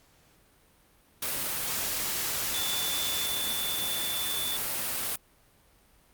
sine tone in noise, 3500 Hz, A7, 10 cents flat, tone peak -32 dBFS, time 2.54-4.57 s, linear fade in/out 5 ms, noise white, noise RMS -31 dBFS, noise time 1.22-5.16 s, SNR -4 dB, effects pink hiss -62 dBFS RMS until 6.13 s + Opus 48 kbps

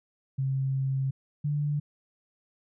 sine tone pair in turn, 134.3 / 146.83 Hz, C3 / D3, +46 / 0 cents, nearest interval major second, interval 154 cents, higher second, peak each -25 dBFS, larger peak neither, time 0.38-1.11 / 1.44-1.8 s, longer first, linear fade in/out 10 ms, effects none

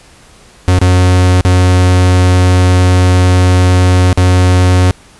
45% pulse tone with dropouts, 91.1 Hz, F#2, 26 cents flat, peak -5 dBFS, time 0.68-4.91 s, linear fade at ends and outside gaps 0 ms, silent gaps 0.789-0.815 / 1.409-1.45 / 4.129-4.175 s, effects pink hiss -41 dBFS RMS until 5.19 s + resampled to 24000 Hz

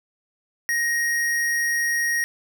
square tone, 1875 Hz, A#6, 10 cents sharp, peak -21 dBFS, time 0.69-2.24 s, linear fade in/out 0 ms, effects none

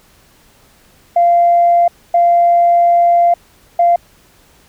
sine tone bursts at uneven times, 692 Hz, F5, 16 cents flat, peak -6 dBFS, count 3, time 1.16-1.88 / 2.14-3.34 / 3.79-3.96 s, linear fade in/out 5 ms, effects tanh soft clip ceiling -2 dBFS + pink hiss -49 dBFS RMS until 4.68 s

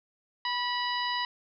harmonic tone with a mistuned harmonic, 983 Hz, B5, 8 cents flat, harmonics 1 / 2 / 3 / 4 / 5, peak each -31 / -34 / -36 / -37 / -38 dBFS, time 0.45-1.25 s, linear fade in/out 2 ms, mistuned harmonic 2, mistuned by -24 cents, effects none

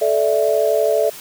sine chord, A suspended fourth, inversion none, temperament equal with one note detuned, 435.7 / 587.3 / 659.3 Hz, A4 / D5 / E5, -17 / 0 / 0 cents, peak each -18 dBFS, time 0.01-1.1 s, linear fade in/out 10 ms, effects white hiss -36 dBFS RMS until 1.2 s

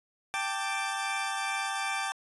20% pulse chord, G suspended second, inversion none, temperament equal with one note detuned, 784 / 885.6 / 1174.7 Hz, G5 / A5 / D6, 0 / +11 / 0 cents, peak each -28 / -32 / -30 dBFS, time 0.34-2.12 s, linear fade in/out 0 ms, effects resampled to 24000 Hz

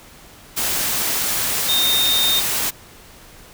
sine tone in noise, 3674 Hz, A#7, 26 cents flat, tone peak -16 dBFS, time 1.68-2.41 s, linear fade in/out 20 ms, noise white, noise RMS -21 dBFS, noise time 0.56-2.71 s, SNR +2 dB, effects pink hiss -44 dBFS RMS until 3.53 s

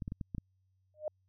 clicks, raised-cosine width 5 ms, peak -26 dBFS, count 6, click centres 0.022 / 0.079 / 0.121 / 0.212 / 0.348 / 0.382 s
sine tone with exponential growth, 611 Hz, D#5, 32 cents flat, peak -29 dBFS, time 0.94-1.08 s, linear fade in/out 2 ms, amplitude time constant 29 ms
effects added 94 Hz sine -70 dBFS peak until 1.28 s

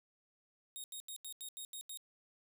10% pulse tone bursts, 3729 Hz, A#7, in tune, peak -36 dBFS, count 8, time 0.76-1.973 s, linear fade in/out 0 ms, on 79 ms, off 83 ms, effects none

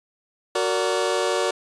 sawtooth chord, Gb augmented, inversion none, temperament just, 370 / 462.5 / 578.1 Hz, Gb4 / Bb4 / D5, 0 / -14 / -27 cents, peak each -21 dBFS, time 0.55-1.51 s, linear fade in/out 5 ms, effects resampled to 22050 Hz

